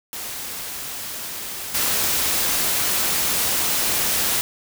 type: noise with level steps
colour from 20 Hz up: white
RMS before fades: -31 / -21 dBFS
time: 0.13-4.41 s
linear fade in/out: 0 ms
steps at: 1.74 s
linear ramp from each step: 10 ms
effects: none